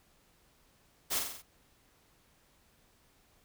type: noise with echo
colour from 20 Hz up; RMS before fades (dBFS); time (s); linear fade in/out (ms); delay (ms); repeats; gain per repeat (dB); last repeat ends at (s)
white; -32; 1.1-1.2; 20; 45; 5; -4; 1.425
effects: pink hiss -67 dBFS RMS until 3.44 s